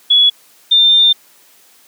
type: tone pair in turn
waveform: sine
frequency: 3385 / 3602 Hz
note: G#7 / A7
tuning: +32 / +40 cents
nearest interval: minor second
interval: 108 cents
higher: second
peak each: -6 dBFS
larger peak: neither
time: 0.1-0.3 / 0.71-1.13 s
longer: second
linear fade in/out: 10 ms
effects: white hiss -48 dBFS RMS until 1.87 s + high-pass 200 Hz 12 dB/octave